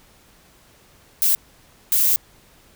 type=noise bursts at uneven times; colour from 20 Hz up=violet; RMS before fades=-17 dBFS; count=2; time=1.22-1.35 / 1.92-2.16 s; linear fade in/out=0 ms; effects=pink hiss -53 dBFS RMS until 2.75 s